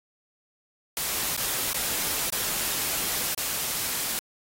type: noise with dropouts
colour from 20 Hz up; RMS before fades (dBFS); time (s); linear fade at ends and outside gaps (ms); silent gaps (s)
white; -28; 0.97-4.19; 0; 1.365-1.377 / 1.731-1.744 / 2.301-2.324 / 3.346-3.377
effects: AAC 48 kbps